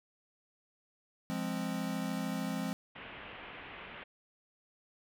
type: chord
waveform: square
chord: F minor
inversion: none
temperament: equal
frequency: 174.61 / 207.7 / 261.6 Hz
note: F3 / Ab3 / C4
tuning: 0 / 0 / 0 cents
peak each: -39 dBFS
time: 1.3-2.73 s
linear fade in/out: 0 ms
type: low-pass noise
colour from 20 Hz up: white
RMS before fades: -48 dBFS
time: 2.95-4.04 s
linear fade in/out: 10 ms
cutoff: 3000 Hz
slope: 48 dB/octave
effects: none